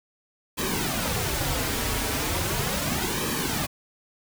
pink noise with flanger, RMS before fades -27 dBFS, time 0.57-3.67 s, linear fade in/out 20 ms, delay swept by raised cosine 1.4 to 5.8 ms, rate 0.37 Hz, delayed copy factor -0.7, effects none

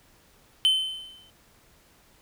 triangle tone with exponential decay, 3067 Hz, G7, 38 cents flat, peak -14 dBFS, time 0.65-1.3 s, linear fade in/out 0 ms, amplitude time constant 140 ms, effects pink hiss -59 dBFS RMS until 2.21 s

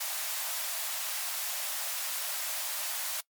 white high-pass noise, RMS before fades -34 dBFS, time 0-3.21 s, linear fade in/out 10 ms, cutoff 560 Hz, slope 96 dB/octave, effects noise-tail reverb RT60 0.1 s tail -22 dB re dry + MP3 96 kbps

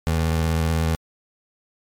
25% pulse tone with vibrato, 81 Hz, E2, 30 cents flat, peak -15 dBFS, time 0.07-0.95 s, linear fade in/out 0 ms, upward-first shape sine, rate 16 Hz, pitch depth 22 cents each way, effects MP3 96 kbps

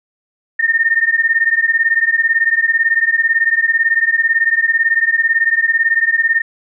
sine beating tone pair, 1815 / 1833 Hz, A#6 / A#6, -47 / -30 cents, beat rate 18 Hz, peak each -14 dBFS, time 0.59-6.42 s, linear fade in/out 10 ms, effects none

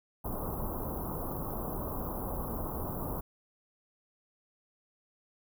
pink band-stop noise, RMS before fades -36 dBFS, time 0.24-3.21 s, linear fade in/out 10 ms, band 1200 to 12000 Hz, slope 48 dB/octave, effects none

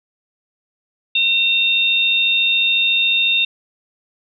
sine tone pair together, 2720 / 3654 Hz, F7 / A#7, -46 / -35 cents, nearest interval perfect fourth, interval 511 cents, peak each -16 dBFS, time 1.15-3.45 s, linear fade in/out 5 ms, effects none

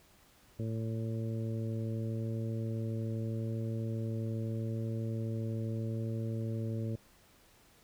harmonic tone, 112.4 Hz, A2, 37 cents sharp, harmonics 1 / 2 / 3 / 4 / 5, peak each -34 / -40 / -44 / -46 / -48 dBFS, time 0.59-6.96 s, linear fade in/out 5 ms, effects pink hiss -63 dBFS RMS until 7.83 s

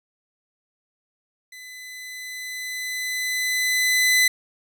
sawtooth tone with level ramp, 2010 Hz, B6, 30 cents sharp, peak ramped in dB -36 to -11 dBFS, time 1.52-4.28 s, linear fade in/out 5 ms, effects none

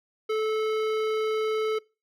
sine tone with hard clipping, 435.3 Hz, A4, 19 cents flat, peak -26 dBFS, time 0.29-1.79 s, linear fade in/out 10 ms, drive 15 dB, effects noise-tail reverb RT60 0.3 s tail -24 dB re dry

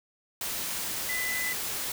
sine tone in noise, 2002 Hz, B6, 23 cents sharp, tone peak -30 dBFS, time 1.09-1.53 s, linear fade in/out 2 ms, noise white, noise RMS -33 dBFS, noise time 0.41-1.92 s, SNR 0 dB, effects none

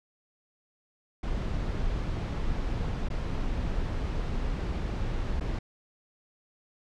brown noise with dropouts, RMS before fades -30 dBFS, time 1.23-5.59 s, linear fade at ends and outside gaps 5 ms, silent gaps 3.087-3.101 / 5.399-5.407 s, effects low-pass 5000 Hz 12 dB/octave

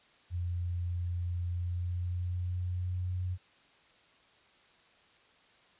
sine tone with pitch glide, 87.7 to 90.9 Hz, F2 to F#2, +8 to -30 cents, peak -31 dBFS, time 0.3-3.38 s, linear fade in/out 50 ms, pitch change +62 cents, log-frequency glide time 1.48-3.22 s, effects white hiss -63 dBFS RMS until 5.79 s + resampled to 8000 Hz

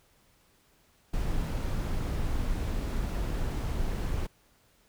brown noise, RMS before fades -30 dBFS, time 1.13-4.27 s, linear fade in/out 10 ms, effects pink hiss -65 dBFS RMS until 4.88 s

